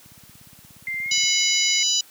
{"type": "click train", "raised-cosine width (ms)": 5, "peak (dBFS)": -35, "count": 21, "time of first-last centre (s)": [0.06, 1.236], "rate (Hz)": 17}
{"type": "tone with pitch glide", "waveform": "sine", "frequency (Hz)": [2093, 2166], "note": ["C7", "C#7"], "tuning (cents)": [0, -41], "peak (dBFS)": -25, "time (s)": [0.87, 1.83], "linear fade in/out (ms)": 2, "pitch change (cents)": 59, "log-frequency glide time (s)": [1, 1.11]}
{"type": "harmonic tone", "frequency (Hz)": 987.8, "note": "B5", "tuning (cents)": 0, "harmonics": [3, 4, 5, 6, 7], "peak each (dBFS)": [-25, -25, -25, -25, -25], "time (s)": [1.11, 2.01], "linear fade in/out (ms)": 5}
{"effects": ["white hiss -50 dBFS RMS until 2.1 s", "high-pass 100 Hz 12 dB/octave"]}